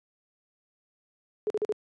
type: tone bursts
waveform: sine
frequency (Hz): 424.2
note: G#4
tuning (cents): +37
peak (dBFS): -24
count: 4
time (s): 1.47-1.723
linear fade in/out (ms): 0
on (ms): 31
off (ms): 43
effects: high-pass 200 Hz 12 dB/octave + resampled to 22050 Hz